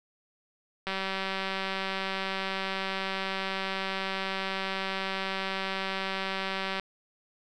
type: click train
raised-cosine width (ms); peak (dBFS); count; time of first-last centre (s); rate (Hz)
0.3; -16; 1139; 0.87-6.797; 192
effects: none